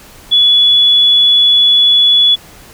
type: tone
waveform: sine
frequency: 3412 Hz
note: G#7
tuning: 46 cents sharp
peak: -5 dBFS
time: 0.31-2.36 s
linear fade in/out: 20 ms
effects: pink hiss -38 dBFS RMS until 2.73 s